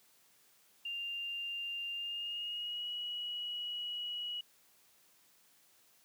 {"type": "tone with pitch glide", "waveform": "sine", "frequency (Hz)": [2794, 2916], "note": ["F7", "F#7"], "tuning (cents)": [0, -26], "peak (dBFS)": -37, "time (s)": [0.85, 4.41], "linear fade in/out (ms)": 5, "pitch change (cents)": 74, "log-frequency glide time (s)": [1.93, 2.88], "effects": ["white hiss -67 dBFS RMS until 6.04 s", "high-pass 100 Hz 12 dB/octave"]}